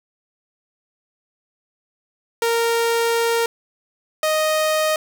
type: tone pair in turn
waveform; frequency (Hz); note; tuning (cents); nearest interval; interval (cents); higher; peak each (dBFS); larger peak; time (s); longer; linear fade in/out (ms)
sawtooth; 463.4 / 622.3; A#4 / D#5; -10 / 0; perfect fourth; 510; second; -13; neither; 2.42-3.46 / 4.23-4.96; first; 2
effects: none